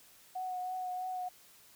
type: tone with vibrato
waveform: sine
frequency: 736 Hz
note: F#5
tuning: 9 cents flat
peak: -35 dBFS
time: 0.35-1.29 s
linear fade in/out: 10 ms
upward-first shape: triangle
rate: 3.1 Hz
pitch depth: 22 cents each way
effects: white hiss -60 dBFS RMS until 1.75 s